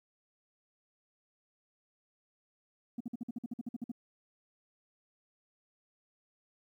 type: tone bursts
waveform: sine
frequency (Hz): 237.7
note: A#3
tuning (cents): +34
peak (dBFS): -33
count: 13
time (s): 2.98-3.917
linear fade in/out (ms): 5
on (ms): 25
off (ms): 51
effects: tanh soft clip ceiling -33 dBFS + 12-bit